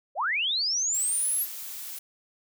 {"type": "linear sweep", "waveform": "sine", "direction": "up", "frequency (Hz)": [493.9, 11840], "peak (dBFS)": -24, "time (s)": [0.15, 1.47], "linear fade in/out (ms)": 50}
{"type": "noise", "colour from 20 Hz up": "blue", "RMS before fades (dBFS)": -38, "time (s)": [0.94, 1.99], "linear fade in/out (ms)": 5}
{"effects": []}